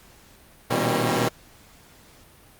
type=tone cluster; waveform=10% pulse; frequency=117.8 / 123.5 / 158.3 / 196.6 / 270.4 Hz; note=A#2 / B2 / D#3 / G3 / C#4; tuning=+19 / 0 / +30 / +5 / -43 cents; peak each=-19 dBFS; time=0.7-1.29 s; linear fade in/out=10 ms; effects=pink hiss -52 dBFS RMS until 2.59 s + Opus 48 kbps